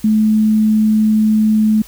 sine tone, 216.1 Hz, A3, 31 cents flat, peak -9 dBFS, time 0.04-1.82 s, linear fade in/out 5 ms, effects added 50 Hz sine -43 dBFS peak until 1.87 s + white hiss -41 dBFS RMS until 1.87 s

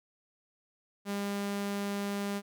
sawtooth tone, 201.3 Hz, G3, 46 cents sharp, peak -28 dBFS, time 1.05-2.42 s, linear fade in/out 50 ms, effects none

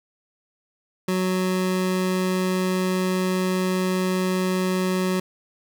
25% pulse tone, 185 Hz, F#3, in tune, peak -17 dBFS, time 1.08-5.2 s, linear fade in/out 5 ms, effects none

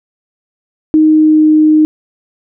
sine tone with pitch glide, 311.1 to 308.6 Hz, D#4 to D#4, 0 to -14 cents, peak -4 dBFS, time 0.94-1.85 s, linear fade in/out 0 ms, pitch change -14 cents, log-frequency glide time 1.05-1.48 s, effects none

